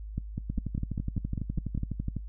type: two click trains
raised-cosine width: 5 ms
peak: -19 / -19 dBFS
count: 21 / 9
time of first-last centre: 0.5-2.167 / 0.18-1.777 s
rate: 12 / 5.01 Hz
effects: noise-tail reverb RT60 0.1 s tail -21 dB re dry + added 52 Hz sine -37 dBFS peak until 2.28 s